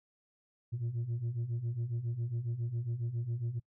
sine beating tone pair, 113.1 / 120.4 Hz, A2 / B2, +48 / -44 cents, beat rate 7.3 Hz, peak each -36 / -32 dBFS, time 0.72-3.6 s, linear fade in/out 20 ms, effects noise-tail reverb RT60 0.1 s tail -26 dB re dry + tanh soft clip ceiling -30 dBFS

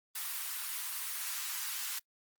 white high-pass noise, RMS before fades -38 dBFS, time 0.15-1.99 s, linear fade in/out 5 ms, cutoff 1000 Hz, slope 24 dB/octave, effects noise-tail reverb RT60 0.1 s tail -23 dB re dry + Opus 24 kbps

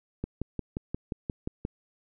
click train, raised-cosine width 3 ms, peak -18 dBFS, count 9, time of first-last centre 0.24-1.651 s, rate 5.67 Hz, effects none

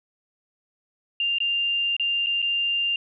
sine tone with dropouts, 2794 Hz, F7, in tune, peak -21 dBFS, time 1.2-2.96 s, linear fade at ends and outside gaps 2 ms, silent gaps 1.385-1.403 / 1.966-1.997 / 2.262-2.268 / 2.419-2.425 s, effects none

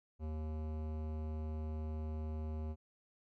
sine tone with hard clipping, 77.78 Hz, D#2, in tune, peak -40 dBFS, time 0.19-2.76 s, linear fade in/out 50 ms, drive 17 dB, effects none

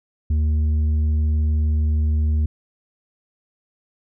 sine tone with tanh clipping, 76.6 Hz, D#2, 27 cents flat, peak -17 dBFS, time 0.3-2.46 s, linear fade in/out 5 ms, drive 5 dB, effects none

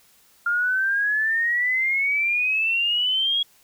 sine exponential sweep, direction up, 1396.9 to 3327 Hz, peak -19 dBFS, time 0.46-3.43 s, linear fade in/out 5 ms, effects white hiss -57 dBFS RMS until 3.63 s

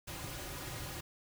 pink noise with comb filter, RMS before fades -43 dBFS, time 0.07-1.01 s, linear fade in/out 10 ms, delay 4.5 ms, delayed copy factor -0.75, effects none

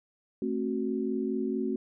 sine chord, F# diminished, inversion first, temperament just, 222 / 266.4 / 370 Hz, A3 / C4 / F#4, +16 / +31 / 0 cents, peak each -32 dBFS, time 0.42-1.76 s, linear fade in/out 2 ms, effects none

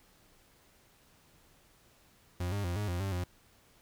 40% pulse tone with pitch steps, 88.9 / 101.2 / 87.6 / 104 / 87.9 / 97.6 / 89.2 Hz, F2 / G#2 / F2 / G#2 / F2 / G2 / F2, +31 / -44 / +6 / +3 / +12 / -7 / +37 cents, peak -31 dBFS, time 2.4-3.24 s, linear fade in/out 5 ms, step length 120 ms, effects pink hiss -64 dBFS RMS until 3.81 s

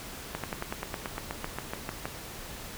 slowing click train, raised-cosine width 0.5 ms, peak -17 dBFS, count 15, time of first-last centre 0.35-2.055 s, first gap 87 ms, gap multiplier 1.05, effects pink hiss -42 dBFS RMS until 2.77 s

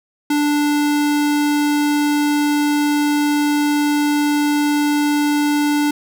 square tone, 293.7 Hz, D4, in tune, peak -15 dBFS, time 0.3-5.91 s, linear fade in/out 5 ms, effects none

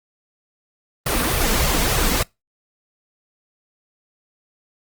pink noise with flanger, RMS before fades -19 dBFS, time 1.06-2.23 s, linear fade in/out 5 ms, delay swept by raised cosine 1.5 to 4.5 ms, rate 3.4 Hz, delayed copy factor +0.65, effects noise-tail reverb RT60 0.2 s tail -24 dB re dry + Opus 32 kbps

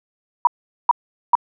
sine tone bursts, 962 Hz, B5, 46 cents flat, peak -8 dBFS, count 3, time 0.45-1.353 s, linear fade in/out 2 ms, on 21 ms, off 420 ms, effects none

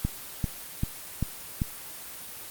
click train, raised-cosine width 5 ms, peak -13 dBFS, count 5, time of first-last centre 0.05-1.619 s, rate 2.55 Hz, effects white hiss -41 dBFS RMS until 2.5 s + Opus 24 kbps

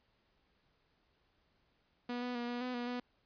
sawtooth tone with pitch steps, 243.4 / 246.8 / 239.6 / 242.4 / 251.1 / 241.7 / 246.1 Hz, B3 / B3 / A#3 / B3 / B3 / B3 / B3, -25 / -1 / +48 / -32 / +29 / -37 / -6 cents, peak -33 dBFS, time 2.09-3 s, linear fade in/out 5 ms, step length 130 ms, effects pink hiss -75 dBFS RMS until 3.25 s + resampled to 11025 Hz

